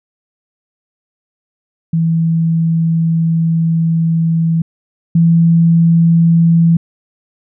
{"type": "tone pair in turn", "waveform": "sine", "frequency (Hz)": [164.2, 166.78], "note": ["E3", "E3"], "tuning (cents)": [-6, 21], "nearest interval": "unison", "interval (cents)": 27, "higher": "second", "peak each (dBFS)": [-10, -6], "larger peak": "second", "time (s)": [[1.93, 4.62], [5.15, 6.77]], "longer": "first", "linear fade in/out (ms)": 5, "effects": []}